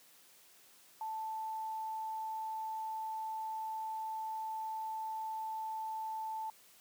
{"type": "tone", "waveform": "sine", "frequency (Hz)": 880, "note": "A5", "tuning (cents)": 0, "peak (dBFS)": -37, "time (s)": [1.01, 6.5], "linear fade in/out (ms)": 2, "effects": ["white hiss -62 dBFS RMS until 6.8 s", "high-pass 150 Hz 12 dB/octave"]}